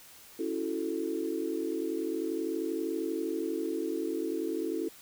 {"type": "chord", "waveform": "sine", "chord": "F# minor seventh", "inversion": "second", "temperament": "equal", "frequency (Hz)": [277.2, 329.6, 370, 440], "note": ["C#4", "E4", "F#4", "A4"], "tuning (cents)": [0, 0, 0, 0], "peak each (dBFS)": [-38, -33, -37, -36], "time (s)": [0.39, 4.89], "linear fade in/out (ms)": 5, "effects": ["white hiss -53 dBFS RMS until 5.01 s"]}